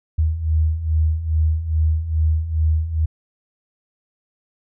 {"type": "beating tone pair", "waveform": "sine", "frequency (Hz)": [77.3, 79.7], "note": ["D#2", "D#2"], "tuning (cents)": [-11, 42], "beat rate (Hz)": 2.4, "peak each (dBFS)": [-22, -17], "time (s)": [0.18, 3.06], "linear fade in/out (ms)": 10, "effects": []}